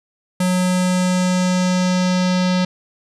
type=tone with low-pass filter sweep; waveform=square; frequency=182.5 Hz; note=F#3; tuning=24 cents flat; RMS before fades=-17 dBFS; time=0.4-2.65 s; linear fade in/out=5 ms; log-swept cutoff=9900 to 4700 Hz; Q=2; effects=none